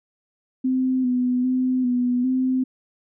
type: tone with pitch steps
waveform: sine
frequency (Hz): 258.5 / 249.4 / 255.8 / 246.7 / 258.2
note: C4 / B3 / C4 / B3 / C4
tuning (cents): -21 / +17 / -39 / -2 / -23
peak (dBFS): -18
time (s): 0.64-2.64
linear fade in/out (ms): 10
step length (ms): 400
effects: none